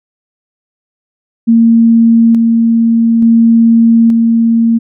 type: tone with tremolo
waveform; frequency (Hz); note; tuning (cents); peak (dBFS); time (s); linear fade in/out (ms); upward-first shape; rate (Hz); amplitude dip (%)
sine; 229.4; A#3; -28; -3; 1.47-4.79; 20; square; 0.57; 25
effects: none